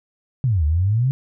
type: exponential two-way sweep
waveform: sine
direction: down then up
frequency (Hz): 138.59 to 72.3 to 138.59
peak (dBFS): -15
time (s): 0.44-1.11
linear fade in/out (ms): 0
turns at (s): 0.65
effects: none